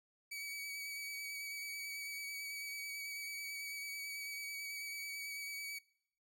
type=tone with vibrato; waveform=sawtooth; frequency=2273 Hz; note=C#7; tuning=43 cents sharp; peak=-39 dBFS; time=0.31-5.79 s; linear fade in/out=10 ms; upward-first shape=sine; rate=9.1 Hz; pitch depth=19 cents each way; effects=noise-tail reverb RT60 0.7 s tail -24 dB re dry